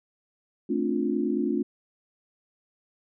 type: chord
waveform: sine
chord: D minor seventh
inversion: second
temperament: just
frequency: 220.2 / 264.3 / 293.7 / 352.4 Hz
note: A3 / C4 / D4 / F4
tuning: +2 / +18 / 0 / +16 cents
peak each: -29 dBFS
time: 0.69-1.63 s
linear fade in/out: 10 ms
effects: none